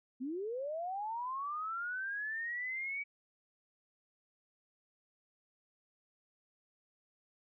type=linear sweep; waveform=sine; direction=up; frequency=240.5 to 2282 Hz; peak=-36 dBFS; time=0.2-3.04 s; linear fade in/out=20 ms; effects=none